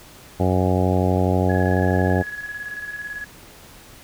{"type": "harmonic tone", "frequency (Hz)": 92.2, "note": "F#2", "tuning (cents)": -6, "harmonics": [1, 2, 3, 4, 5, 6, 7, 8, 9], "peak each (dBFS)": [-20, -23, -25, -26, -27, -28, -28, -29, -30], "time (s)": [0.39, 2.23], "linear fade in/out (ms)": 20}
{"type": "tone with tremolo", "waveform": "sine", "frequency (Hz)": 1682, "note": "G#6", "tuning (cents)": 22, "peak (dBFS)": -27, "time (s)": [1.49, 3.25], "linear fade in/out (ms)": 10, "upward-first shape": "square", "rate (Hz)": 18, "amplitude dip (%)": 50}
{"effects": ["pink hiss -45 dBFS RMS until 4.03 s"]}